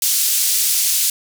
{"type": "band-pass noise", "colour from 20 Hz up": "white", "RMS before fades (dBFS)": -17, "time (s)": [0.02, 1.1], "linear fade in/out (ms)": 2, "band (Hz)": [4300, 14000], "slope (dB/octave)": 12, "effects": []}